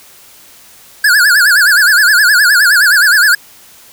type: tone with vibrato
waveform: square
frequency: 1568 Hz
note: G6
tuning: in tune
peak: -6 dBFS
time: 1.04-3.35 s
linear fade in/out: 5 ms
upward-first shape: sine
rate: 9.6 Hz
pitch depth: 180 cents each way
effects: white hiss -40 dBFS RMS until 3.92 s